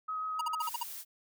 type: tone with vibrato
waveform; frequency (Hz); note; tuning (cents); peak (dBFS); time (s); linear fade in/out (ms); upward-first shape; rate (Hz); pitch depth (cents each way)
sine; 1267; D#6; +31; -33; 0.08-0.68; 10; triangle; 7; 9
type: tone bursts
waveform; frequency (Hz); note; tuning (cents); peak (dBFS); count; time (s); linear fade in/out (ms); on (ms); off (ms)
square; 949; A#5; +31; -32; 7; 0.39-0.832; 5; 22; 48
type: noise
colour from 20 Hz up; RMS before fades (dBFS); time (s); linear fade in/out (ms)
blue; -43; 0.59-1.05; 50
effects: none